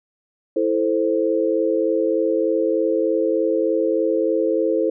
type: chord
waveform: sine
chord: A minor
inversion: second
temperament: equal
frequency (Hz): 329.6 / 440 / 523.3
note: E4 / A4 / C5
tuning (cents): 0 / 0 / 0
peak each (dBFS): -21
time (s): 0.56-4.9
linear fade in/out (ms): 5
effects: none